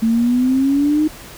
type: exponential sweep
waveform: sine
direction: up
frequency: 222.3 to 311.1 Hz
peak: -12 dBFS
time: 0.02-1.08 s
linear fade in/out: 10 ms
effects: pink hiss -37 dBFS RMS until 1.37 s